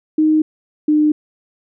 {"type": "tone pair in turn", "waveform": "sine", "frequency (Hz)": [310.3, 302.7], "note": ["D#4", "D#4"], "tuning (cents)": [-5, -48], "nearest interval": "unison", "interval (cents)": 43, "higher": "first", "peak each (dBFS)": -10, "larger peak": "neither", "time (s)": [[0.18, 0.42], [0.88, 1.12]], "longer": "neither", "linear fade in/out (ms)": 5, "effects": []}